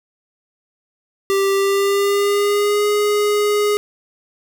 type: tone with pitch glide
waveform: square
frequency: 392.4 to 415.3 Hz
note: G4 to G#4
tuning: +2 to 0 cents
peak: -15 dBFS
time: 1.3-3.77 s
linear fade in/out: 0 ms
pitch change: +98 cents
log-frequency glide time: 1.54-2.87 s
effects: none